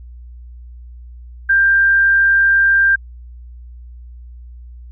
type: tone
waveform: sine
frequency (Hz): 1587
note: G6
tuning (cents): +21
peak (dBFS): -9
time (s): 1.49-2.96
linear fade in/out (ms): 10
effects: added 60 Hz sine -33 dBFS peak until 4.91 s